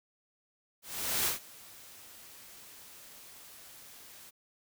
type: noise with ADSR envelope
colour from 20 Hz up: white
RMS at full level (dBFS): -29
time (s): 0.82-4.31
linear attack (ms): 440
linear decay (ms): 130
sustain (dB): -23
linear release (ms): 22
effects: none